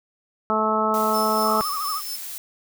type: harmonic tone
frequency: 217.1 Hz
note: A3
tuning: 23 cents flat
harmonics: 1 / 2 / 3 / 4 / 5 / 6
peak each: -27 / -27 / -26 / -26 / -27 / -23 dBFS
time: 0.5-1.61 s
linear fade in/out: 0 ms
type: noise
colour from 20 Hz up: blue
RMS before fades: -34 dBFS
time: 0.94-2.38 s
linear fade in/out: 0 ms
type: tone with tremolo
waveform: sawtooth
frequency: 5274 Hz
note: E8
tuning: in tune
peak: -26 dBFS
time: 1.13-2.17 s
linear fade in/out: 20 ms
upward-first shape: sine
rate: 4.2 Hz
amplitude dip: 60%
type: tone with vibrato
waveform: sine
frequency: 1194 Hz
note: D6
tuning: 28 cents sharp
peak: -25 dBFS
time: 1.42-2.02 s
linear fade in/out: 50 ms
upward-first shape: sine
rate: 13 Hz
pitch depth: 110 cents each way
effects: none